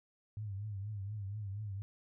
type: tone with vibrato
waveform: sine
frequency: 102.1 Hz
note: G#2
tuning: 29 cents flat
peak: -38 dBFS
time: 0.37-1.82 s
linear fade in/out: 0 ms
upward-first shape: triangle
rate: 4.2 Hz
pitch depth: 120 cents each way
effects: none